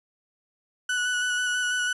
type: tone with vibrato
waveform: 35% pulse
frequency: 1480 Hz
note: F#6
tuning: in tune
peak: -22 dBFS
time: 0.89-1.93 s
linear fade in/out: 5 ms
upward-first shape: square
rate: 6.1 Hz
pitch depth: 13 cents each way
effects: resampled to 24000 Hz